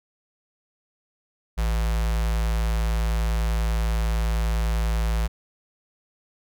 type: tone with notch filter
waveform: square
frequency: 55.2 Hz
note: A1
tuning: 6 cents sharp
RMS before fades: -23 dBFS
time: 1.57-5.28 s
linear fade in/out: 20 ms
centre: 300 Hz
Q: 0.98
effects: none